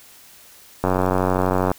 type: click train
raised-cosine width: 1 ms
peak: -5 dBFS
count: 82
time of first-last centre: 0.84-1.716 s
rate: 92.5 Hz
effects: white hiss -47 dBFS RMS until 1.78 s